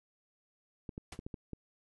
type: clicks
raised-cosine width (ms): 3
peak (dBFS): -28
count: 6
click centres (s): 0.892 / 0.979 / 1.191 / 1.265 / 1.342 / 1.533
type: noise with exponential decay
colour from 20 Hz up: pink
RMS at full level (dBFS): -40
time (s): 1.12-1.2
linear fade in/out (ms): 5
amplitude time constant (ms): 16
effects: resampled to 24000 Hz